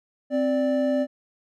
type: tone pair together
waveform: triangle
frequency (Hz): 261.6 / 587.3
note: C4 / D5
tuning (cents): 0 / 0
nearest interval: octave + major second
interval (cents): 1400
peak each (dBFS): -21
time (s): 0.3-1.07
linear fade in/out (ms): 50
effects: none